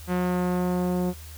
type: tone with low-pass filter sweep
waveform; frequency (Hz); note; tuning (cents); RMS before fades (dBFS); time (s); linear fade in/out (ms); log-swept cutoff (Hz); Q
sawtooth; 179.9; F#3; -48; -25; 0.07-1.14; 50; 2000 to 610; 0.84
effects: added 78 Hz sine -40 dBFS peak until 1.37 s + white hiss -47 dBFS RMS until 1.37 s